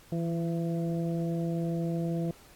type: harmonic tone with a mistuned harmonic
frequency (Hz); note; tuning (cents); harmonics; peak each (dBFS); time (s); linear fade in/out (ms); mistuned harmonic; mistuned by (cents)
168.3; E3; +36; 1 / 2 / 3 / 4; -29 / -35 / -39 / -41; 0.12-2.31; 2; 1; -22
effects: pink hiss -56 dBFS RMS until 2.55 s + AAC 64 kbps